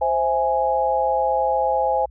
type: chord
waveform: sine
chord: C augmented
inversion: none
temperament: equal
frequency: 523.3 / 659.3 / 830.6 Hz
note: C5 / E5 / G#5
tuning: 0 / 0 / 0 cents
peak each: -22 / -24 / -20 dBFS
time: 0.01-2.06 s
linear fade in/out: 10 ms
effects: added 60 Hz sine -42 dBFS peak until 2.1 s